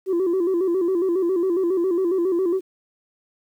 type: tone with vibrato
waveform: sine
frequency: 360.2 Hz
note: F#4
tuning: 46 cents flat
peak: -16 dBFS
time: 0.06-2.61 s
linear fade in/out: 50 ms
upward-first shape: square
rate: 7.3 Hz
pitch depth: 92 cents each way
effects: tanh soft clip ceiling -16 dBFS + 9-bit